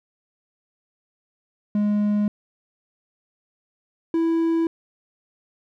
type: tone pair in turn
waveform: triangle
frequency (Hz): 207.7 / 329.7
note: G#3 / E4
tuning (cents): 0 / 0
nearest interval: minor sixth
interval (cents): 800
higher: second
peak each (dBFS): -16 / -16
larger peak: neither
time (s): 1.75-2.28 / 4.14-4.67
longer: neither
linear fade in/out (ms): 2
effects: none